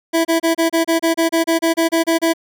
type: tone bursts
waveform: 25% pulse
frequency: 329.6 Hz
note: E4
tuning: in tune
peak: -9 dBFS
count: 15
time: 0.13-2.336 s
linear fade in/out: 20 ms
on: 120 ms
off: 29 ms
effects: none